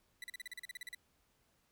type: tone bursts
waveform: 30% pulse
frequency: 1975.5 Hz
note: B6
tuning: in tune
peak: -40 dBFS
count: 13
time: 0.22-0.948 s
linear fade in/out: 2 ms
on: 20 ms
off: 39 ms
effects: pink hiss -75 dBFS RMS until 1.71 s